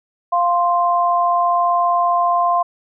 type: tone pair together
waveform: sine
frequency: 698.5 / 1046.5 Hz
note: F5 / C6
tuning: 0 / 0 cents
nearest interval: perfect fifth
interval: 700 cents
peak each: -16 dBFS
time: 0.32-2.63 s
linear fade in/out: 10 ms
effects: none